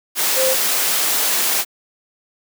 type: tone in noise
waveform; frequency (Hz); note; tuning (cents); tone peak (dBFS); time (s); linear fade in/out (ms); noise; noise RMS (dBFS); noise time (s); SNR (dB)
sine; 523.3; C5; 0; -16; 0.35-0.56; 50; white; -18; 0.15-1.65; -1
effects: high-pass 300 Hz 12 dB/octave